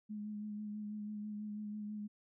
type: tone with vibrato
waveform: sine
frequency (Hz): 210.1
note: G#3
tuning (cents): +20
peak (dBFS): -40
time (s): 0.09-2.08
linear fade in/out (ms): 20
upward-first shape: sine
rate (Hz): 6.1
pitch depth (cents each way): 22
effects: none